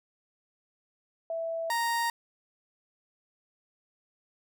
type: tone pair in turn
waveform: sine / 30% pulse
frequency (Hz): 659.3 / 932.4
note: E5 / A#5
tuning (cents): 0 / 0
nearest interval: tritone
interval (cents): 600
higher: second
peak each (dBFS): -30 / -24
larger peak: second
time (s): 1.3-1.7 / 1.7-2.1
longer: neither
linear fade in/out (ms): 2
effects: none